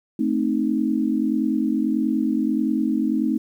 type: chord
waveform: sine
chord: A diminished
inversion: none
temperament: equal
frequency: 220 / 261.6 / 311.1 Hz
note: A3 / C4 / Eb4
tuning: 0 / 0 / 0 cents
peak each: -23 dBFS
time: 0.19-3.38 s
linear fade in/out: 5 ms
effects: 9-bit